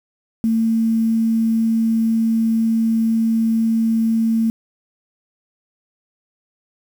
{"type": "tone with quantisation", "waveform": "sine", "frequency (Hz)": 225.5, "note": "A3", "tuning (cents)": 43, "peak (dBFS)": -14, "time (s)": [0.44, 4.5], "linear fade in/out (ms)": 0, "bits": 7, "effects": []}